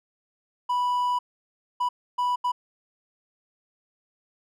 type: tone bursts at uneven times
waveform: triangle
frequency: 985 Hz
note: B5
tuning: 5 cents flat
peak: -20 dBFS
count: 4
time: 0.69-1.19 / 1.8-1.89 / 2.18-2.36 / 2.44-2.52 s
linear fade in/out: 10 ms
effects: none